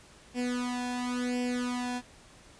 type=tone with flanger; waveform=sawtooth; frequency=246.9 Hz; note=B3; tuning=in tune; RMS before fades=-32 dBFS; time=0.34-2.02 s; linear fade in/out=50 ms; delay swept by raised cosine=0.38 to 1.19 ms; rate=0.94 Hz; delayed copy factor=+0.9; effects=pink hiss -55 dBFS RMS until 2.59 s + resampled to 22050 Hz